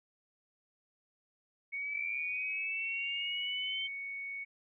sine linear sweep, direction up, 2217 to 3123 Hz, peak -35 dBFS, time 1.72-3.88 s, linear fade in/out 20 ms
sine tone with pitch glide, 2273 to 2224 Hz, C#7 to C#7, +43 to +5 cents, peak -38 dBFS, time 1.92-4.45 s, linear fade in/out 20 ms, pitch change -38 cents, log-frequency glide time 2.11-3.13 s
effects none

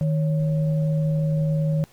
sine tone pair together, 155.56 / 554.4 Hz, D#3 / C#5, 0 / 0 cents, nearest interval octave + minor seventh, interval 2200 cents, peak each -19 / -31 dBFS, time 0.01-1.84 s, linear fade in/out 0 ms, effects pink hiss -55 dBFS RMS until 1.92 s + Opus 32 kbps

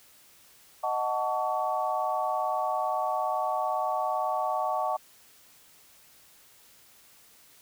sine chord, D# half-diminished seventh, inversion none, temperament equal with one note detuned, 622.3 / 740 / 880 / 1130.1 Hz, D#5 / F#5 / A5 / C#6, 0 / 0 / 0 / +33 cents, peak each -32 / -30 / -32 / -32 dBFS, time 0.83-4.97 s, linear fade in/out 10 ms, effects white hiss -57 dBFS RMS until 7.61 s

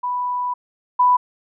sine tone pair in turn, 987.8 / 991.3 Hz, B5 / B5, 0 / +6 cents, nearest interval unison, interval 6 cents, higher second, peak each -20 / -11 dBFS, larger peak second, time 0.03-0.54 / 0.99-1.17 s, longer first, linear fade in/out 10 ms, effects none

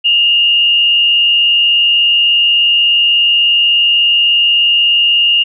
sine tone with frequency modulation, 2830 Hz, F7, 22 cents sharp, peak -7 dBFS, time 0.04-5.44 s, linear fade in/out 20 ms, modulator 96.5 Hz, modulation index 0.62, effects none

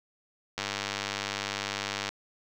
click train, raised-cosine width 0.2 ms, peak -13 dBFS, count 152, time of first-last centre 0.58-2.09 s, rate 100 Hz, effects none

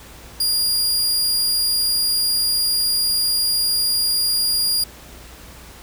sawtooth tone, 4829 Hz, D8, 47 cents sharp, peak -14 dBFS, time 0.4-4.84 s, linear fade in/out 5 ms, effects added 60 Hz sine -44 dBFS peak until 5.82 s + pink hiss -42 dBFS RMS until 5.82 s

